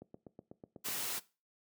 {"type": "click train", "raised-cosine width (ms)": 2, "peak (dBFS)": -34, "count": 8, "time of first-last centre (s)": [0.02, 0.885], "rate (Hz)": 8.09}
{"type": "noise", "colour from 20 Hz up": "white", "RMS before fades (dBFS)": -38, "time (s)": [0.84, 1.2], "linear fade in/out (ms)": 20}
{"effects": ["noise-tail reverb RT60 0.3 s tail -19 dB re dry", "high-pass 150 Hz 12 dB/octave"]}